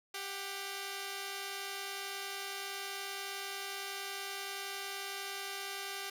5% pulse tone pair together, 394.9 / 739 Hz, G4 / F#5, +13 / -2 cents, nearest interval major seventh, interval 1085 cents, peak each -29 / -34 dBFS, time 0.14-6.1 s, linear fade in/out 5 ms, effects none

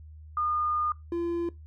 sine / triangle tone pair in turn, 1218 / 341.8 Hz, D#6 / F4, -37 / -37 cents, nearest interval octave + minor seventh, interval 2200 cents, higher first, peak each -25 dBFS, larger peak neither, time 0.37-0.92 / 1.12-1.49 s, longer first, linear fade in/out 2 ms, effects noise-tail reverb RT60 0.2 s tail -20 dB re dry + added 77 Hz sine -44 dBFS peak until 1.66 s

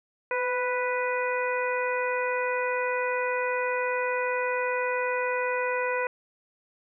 harmonic tone with a mistuned harmonic, 493.9 Hz, B4, in tune, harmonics 1 / 2 / 3 / 4 / 5, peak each -28 / -31 / -33 / -34 / -35 dBFS, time 0.31-6.07 s, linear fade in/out 2 ms, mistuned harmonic 1, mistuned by +27 cents, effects none

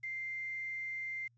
sine tone with quantisation, 2093 Hz, C7, in tune, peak -37 dBFS, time 0.03-1.28 s, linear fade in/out 10 ms, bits 10, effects added 118 Hz sine -67 dBFS peak until 1.37 s + resampled to 16000 Hz

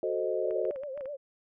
sine chord, F# diminished seventh, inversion none, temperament equal, 370 / 440 / 523.3 / 622.3 Hz, F#4 / A4 / C5 / Eb5, 0 / 0 / 0 / 0 cents, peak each -33 dBFS, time 0.03-0.71 s, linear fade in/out 2 ms
sine tone with vibrato, 554.4 Hz, C#5, in tune, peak -35 dBFS, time 0.43-1.17 s, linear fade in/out 20 ms, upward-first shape sine, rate 7.7 Hz, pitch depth 120 cents each way
clicks, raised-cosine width 0.5 ms, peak -34 dBFS, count 8, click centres 0.509 / 0.652 / 0.71 / 0.76 / 0.835 / 0.976 / 1.009 / 1.057 s
effects none

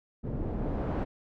pink noise with low-pass filter sweep, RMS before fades -32 dBFS, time 0.23-1.05 s, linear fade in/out 20 ms, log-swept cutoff 320 to 900 Hz, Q 0.78, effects none

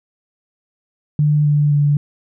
sine tone with pitch steps, 149.1 / 147.22 / 145.36 Hz, D3 / D3 / D3, +27 / +5 / -17 cents, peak -11 dBFS, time 1.19-1.97 s, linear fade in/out 2 ms, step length 260 ms, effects none

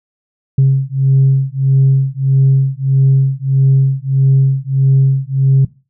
sine beating tone pair, 134.2 / 135.8 Hz, C3 / C#3, +44 / -35 cents, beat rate 1.6 Hz, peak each -10 dBFS, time 0.58-5.65 s, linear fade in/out 5 ms, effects noise-tail reverb RT60 0.3 s tail -20 dB re dry + tanh soft clip ceiling -3 dBFS

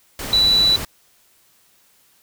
sine tone in noise, 3957 Hz, B7, 3 cents sharp, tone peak -12 dBFS, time 0.33-0.76 s, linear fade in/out 2 ms, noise pink, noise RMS -28 dBFS, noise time 0.19-0.85 s, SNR +13 dB, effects white hiss -57 dBFS RMS until 2.22 s

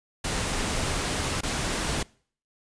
pink noise with dropouts, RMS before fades -28 dBFS, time 0.24-2.03 s, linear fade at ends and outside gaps 5 ms, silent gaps 1.409-1.432 s, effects noise-tail reverb RT60 0.5 s tail -24 dB re dry + resampled to 22050 Hz

